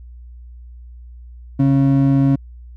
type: ring-modulated tone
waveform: triangle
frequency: 205.7 Hz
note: G#3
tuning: 16 cents flat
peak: -6 dBFS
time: 1.59-2.36 s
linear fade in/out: 10 ms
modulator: 67.7 Hz
effects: added 60 Hz sine -35 dBFS peak until 2.76 s